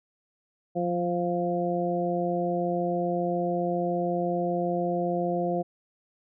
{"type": "harmonic tone with a mistuned harmonic", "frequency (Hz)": 174.61, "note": "F3", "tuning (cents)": 0, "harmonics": [1, 2, 3, 4], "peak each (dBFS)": [-30, -30, -30, -30], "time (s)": [0.75, 5.63], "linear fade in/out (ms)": 20, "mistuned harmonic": 1, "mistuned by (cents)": 20, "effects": []}